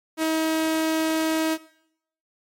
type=tone; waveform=sawtooth; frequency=318.7 Hz; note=D#4; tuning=42 cents sharp; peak=-17 dBFS; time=0.17-1.58 s; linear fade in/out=50 ms; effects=noise-tail reverb RT60 0.7 s tail -17 dB re dry + MP3 64 kbps